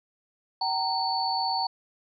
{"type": "tone cluster", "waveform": "sine", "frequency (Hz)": [766, 922, 4468], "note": ["G5", "A#5", "C#8"], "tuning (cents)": [-40, -19, 13], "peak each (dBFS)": -29, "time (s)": [0.61, 1.67], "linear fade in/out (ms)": 5, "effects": []}